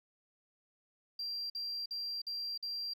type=tone bursts; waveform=sine; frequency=4735 Hz; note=D8; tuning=13 cents sharp; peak=-35 dBFS; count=5; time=1.19-2.936 s; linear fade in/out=5 ms; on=310 ms; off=49 ms; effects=tanh soft clip ceiling -33 dBFS + 12-bit